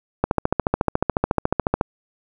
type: click train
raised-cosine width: 1 ms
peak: -3 dBFS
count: 23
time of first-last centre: 0.24-1.811 s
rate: 14 Hz
effects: none

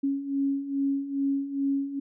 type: beating tone pair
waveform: sine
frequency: 274.9 / 277.3 Hz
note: C#4 / C#4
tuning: -14 / +1 cents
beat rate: 2.4 Hz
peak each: -31 / -26 dBFS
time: 0.03-2 s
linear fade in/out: 10 ms
effects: none

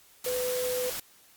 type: tone in noise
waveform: sine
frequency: 500 Hz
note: B4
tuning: 21 cents sharp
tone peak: -28 dBFS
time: 0.26-0.9 s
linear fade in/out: 5 ms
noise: white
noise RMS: -35 dBFS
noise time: 0.24-1 s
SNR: +4 dB
effects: white hiss -58 dBFS RMS until 1.36 s + Opus 48 kbps

